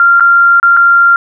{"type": "tone with dropouts", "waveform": "sine", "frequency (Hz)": 1387, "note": "F6", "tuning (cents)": -12, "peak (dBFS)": -3, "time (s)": [0, 1.16], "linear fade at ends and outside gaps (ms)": 1, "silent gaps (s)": [[0.198, 0.206], [0.599, 0.629], [0.767, 0.771]], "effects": []}